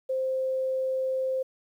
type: tone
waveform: sine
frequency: 523.3 Hz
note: C5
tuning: in tune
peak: -25 dBFS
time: 0.09-1.43 s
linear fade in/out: 10 ms
effects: 10-bit